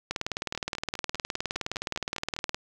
two click trains, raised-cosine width 0.2 ms, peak -12 / -20 dBFS, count 48 / 10, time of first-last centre 0.11-2.545 / 0.55-2.365 s, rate 19.3 / 4.96 Hz, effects 9-bit

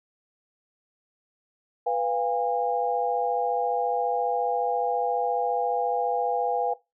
sine chord, F diminished, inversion second, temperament equal with one note detuned, 493.9 / 698.5 / 813 Hz, Cb5 / F5 / Ab5, 0 / 0 / -37 cents, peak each -27 / -28 / -26 dBFS, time 1.86-6.74 s, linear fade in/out 10 ms, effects noise-tail reverb RT60 0.2 s tail -18 dB re dry

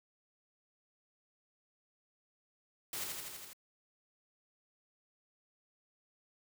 white noise with echo, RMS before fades -40 dBFS, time 2.93-3.04 s, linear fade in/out 2 ms, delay 82 ms, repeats 6, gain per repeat -2 dB, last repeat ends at 3.532 s, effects none

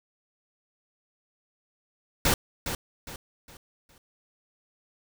pink noise with echo, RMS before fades -22 dBFS, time 2.25-2.34 s, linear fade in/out 2 ms, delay 410 ms, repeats 4, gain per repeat -9 dB, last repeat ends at 3.98 s, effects none

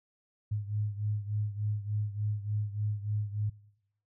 sine beating tone pair, 104 / 107.4 Hz, G#2 / A2, +3 / -41 cents, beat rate 3.4 Hz, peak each -32 / -35 dBFS, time 0.51-3.5 s, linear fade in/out 10 ms, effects noise-tail reverb RT60 0.9 s tail -23 dB re dry

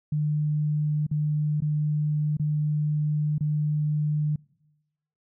sine tone with dropouts, 150.4 Hz, D3, 42 cents sharp, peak -22 dBFS, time 0.12-4.36 s, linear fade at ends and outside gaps 5 ms, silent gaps 1.067-1.112 / 1.605-1.62 / 2.37-2.396 / 3.382-3.407 s, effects noise-tail reverb RT60 1.0 s tail -25 dB re dry

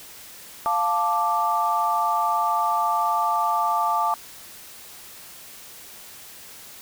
sine chord, D minor, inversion first, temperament equal, 698.5 / 880 / 1174.7 Hz, F5 / A5 / D6, 0 / 0 / 0 cents, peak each -26 / -23 / -23 dBFS, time 0.66-4.14 s, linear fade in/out 0 ms, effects white hiss -43 dBFS RMS until 6.81 s

